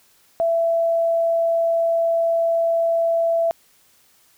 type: tone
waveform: sine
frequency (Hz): 667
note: E5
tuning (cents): +20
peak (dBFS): -16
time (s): 0.4-3.51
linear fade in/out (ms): 0
effects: white hiss -57 dBFS RMS until 4.37 s